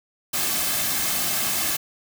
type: noise with comb filter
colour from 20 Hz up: white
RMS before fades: -24 dBFS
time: 0.33-1.77 s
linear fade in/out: 10 ms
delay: 2.1 ms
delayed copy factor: -0.5
effects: none